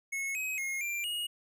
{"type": "tone with pitch steps", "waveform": "square", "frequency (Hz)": [2185, 2535, 2151, 2370, 2877], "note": ["C#7", "D#7", "C7", "D7", "F#7"], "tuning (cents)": [-26, 32, 47, 15, -49], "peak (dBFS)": -33, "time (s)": [0.12, 1.27], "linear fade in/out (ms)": 10, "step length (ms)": 230, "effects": []}